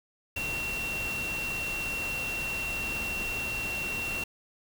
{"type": "tone in noise", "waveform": "sine", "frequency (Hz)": 2731, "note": "F7", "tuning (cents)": -39, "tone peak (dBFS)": -31, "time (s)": [0.36, 4.24], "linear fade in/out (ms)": 5, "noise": "pink", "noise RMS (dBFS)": -38, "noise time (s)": [0.36, 4.24], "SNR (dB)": 4, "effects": []}